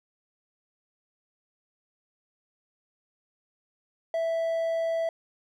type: tone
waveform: triangle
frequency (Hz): 659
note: E5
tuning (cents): -1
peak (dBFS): -23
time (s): 4.14-5.09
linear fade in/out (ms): 2
effects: none